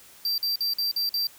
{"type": "tone bursts", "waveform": "square", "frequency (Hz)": 4700, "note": "D8", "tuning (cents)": 1, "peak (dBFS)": -24, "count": 6, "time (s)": [0.25, 1.27], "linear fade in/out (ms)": 2, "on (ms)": 130, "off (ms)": 48, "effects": ["white hiss -51 dBFS RMS until 1.38 s"]}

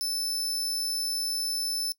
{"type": "tone", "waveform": "sawtooth", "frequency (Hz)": 5274, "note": "E8", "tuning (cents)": 0, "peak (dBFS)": -25, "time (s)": [0.01, 1.92], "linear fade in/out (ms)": 0, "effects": ["noise-tail reverb RT60 0.1 s tail -20 dB re dry"]}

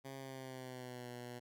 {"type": "tone with pitch glide", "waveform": "10% pulse", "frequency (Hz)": [135.1, 122.46], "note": ["C#3", "B2"], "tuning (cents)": [-44, -14], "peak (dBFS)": -38, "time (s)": [0.04, 1.4], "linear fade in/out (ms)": 20, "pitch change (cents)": -170, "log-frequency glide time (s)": [0.16, 1.09], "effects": []}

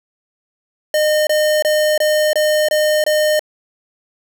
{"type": "tone bursts", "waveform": "square", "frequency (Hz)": 610, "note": "D#5", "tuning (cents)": -34, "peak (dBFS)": -13, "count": 7, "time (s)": [0.94, 3.394], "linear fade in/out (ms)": 2, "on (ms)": 330, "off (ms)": 24, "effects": []}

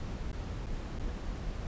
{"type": "noise with dropouts", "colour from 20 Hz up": "brown", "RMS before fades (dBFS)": -37, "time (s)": [0, 1.67], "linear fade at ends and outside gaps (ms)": 1, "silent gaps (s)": [[0.316, 0.329], [0.661, 0.667], [0.988, 0.996]], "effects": ["resampled to 16000 Hz"]}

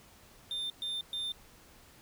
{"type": "tone bursts", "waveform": "triangle", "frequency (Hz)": 3599, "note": "A7", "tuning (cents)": 38, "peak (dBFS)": -32, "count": 3, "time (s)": [0.51, 1.32], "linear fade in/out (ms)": 2, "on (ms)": 190, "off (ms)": 120, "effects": ["pink hiss -58 dBFS RMS until 2.01 s"]}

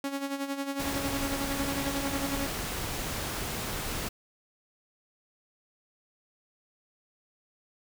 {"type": "tone with tremolo", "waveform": "sawtooth", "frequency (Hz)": 277.2, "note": "C#4", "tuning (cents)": 0, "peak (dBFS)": -25, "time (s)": [0.04, 2.47], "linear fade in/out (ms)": 2, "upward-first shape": "sine", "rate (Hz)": 11, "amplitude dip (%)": 65}
{"type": "noise", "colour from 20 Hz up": "pink", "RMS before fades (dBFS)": -34, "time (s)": [0.79, 4.09], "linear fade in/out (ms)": 10}
{"effects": []}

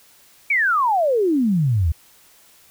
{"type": "exponential sweep", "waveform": "sine", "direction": "down", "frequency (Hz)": [2349, 73.42], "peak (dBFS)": -15, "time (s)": [0.5, 1.92], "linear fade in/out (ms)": 5, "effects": ["white hiss -52 dBFS RMS until 2.7 s"]}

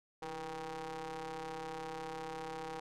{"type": "ring-modulated tone", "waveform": "sawtooth", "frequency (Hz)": 155.2, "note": "D#3", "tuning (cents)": -4, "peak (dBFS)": -34, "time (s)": [0.22, 2.8], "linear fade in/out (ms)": 5, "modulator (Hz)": 638, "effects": ["low-pass 8000 Hz 12 dB/octave"]}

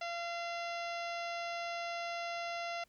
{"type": "harmonic tone with a mistuned harmonic", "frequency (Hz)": 686, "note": "F5", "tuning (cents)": -31, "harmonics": [1, 2, 3, 4, 5, 6, 7, 8, 9], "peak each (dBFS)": [-39, -45, -45, -47, -52, -53, -54, -57, -57], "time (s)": [0.01, 2.84], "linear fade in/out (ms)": 5, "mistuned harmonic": 8, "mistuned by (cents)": -60, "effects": ["pink hiss -72 dBFS RMS until 2.88 s"]}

